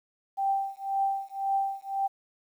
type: tone with tremolo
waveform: sine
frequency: 784 Hz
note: G5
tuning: in tune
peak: -22 dBFS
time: 0.37-2.08 s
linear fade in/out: 20 ms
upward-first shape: triangle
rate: 1.9 Hz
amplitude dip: 100%
effects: 10-bit